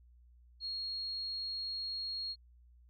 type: tone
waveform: sine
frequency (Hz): 4288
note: C8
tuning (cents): +42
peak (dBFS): -36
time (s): 0.6-2.36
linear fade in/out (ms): 50
effects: added 60 Hz sine -58 dBFS peak until 2.89 s + MP3 96 kbps